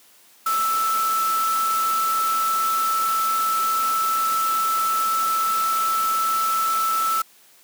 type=tone in noise; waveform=sine; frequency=1318.5 Hz; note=E6; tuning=in tune; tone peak=-19 dBFS; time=0.46-7.22 s; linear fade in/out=5 ms; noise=white; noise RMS=-30 dBFS; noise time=0.46-7.22 s; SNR=+8 dB; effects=white hiss -53 dBFS RMS until 7.63 s + high-pass 200 Hz 12 dB/octave